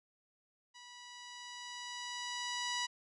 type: tone with level ramp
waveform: 10% pulse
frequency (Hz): 977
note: B5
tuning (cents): -19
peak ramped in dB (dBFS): -44 to -25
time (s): 0.74-2.87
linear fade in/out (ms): 20
effects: resampled to 24000 Hz